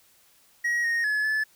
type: tone with pitch steps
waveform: triangle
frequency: 1900 / 1860 / 1708 / 1732 Hz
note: A#6 / A#6 / G#6 / A6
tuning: +33 / -4 / +48 / -28 cents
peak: -21 dBFS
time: 0.64-1.44 s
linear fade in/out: 10 ms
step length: 200 ms
effects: white hiss -60 dBFS RMS until 1.55 s